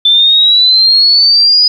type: exponential sweep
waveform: sine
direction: up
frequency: 3520 to 4978 Hz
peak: -4 dBFS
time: 0.05-1.68 s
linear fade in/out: 5 ms
effects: 7-bit